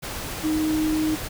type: tone in noise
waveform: sine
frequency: 311.1 Hz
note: D#4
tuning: in tune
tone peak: -20 dBFS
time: 0.43-1.16 s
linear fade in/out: 20 ms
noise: pink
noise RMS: -32 dBFS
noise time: 0.02-1.29 s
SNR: +9 dB
effects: none